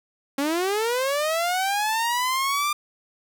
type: linear sweep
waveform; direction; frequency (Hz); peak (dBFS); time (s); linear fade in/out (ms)
sawtooth; up; 269.7 to 1200; -18; 0.38-2.73; 5
effects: 10-bit